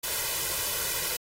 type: noise with comb filter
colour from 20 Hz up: white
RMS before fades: -30 dBFS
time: 0.03-1.17 s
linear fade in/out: 10 ms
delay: 2 ms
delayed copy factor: +0.7
effects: AAC 48 kbps